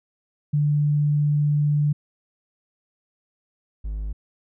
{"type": "tone pair in turn", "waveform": ["sine", "triangle"], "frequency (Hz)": [147.4, 51.92], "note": ["D3", "G#1"], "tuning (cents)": [7, 0], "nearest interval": "octave + tritone", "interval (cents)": 1807, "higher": "first", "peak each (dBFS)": [-17, -24], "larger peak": "first", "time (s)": [[0.53, 1.93], [3.84, 4.13]], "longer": "first", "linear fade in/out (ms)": 10, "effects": []}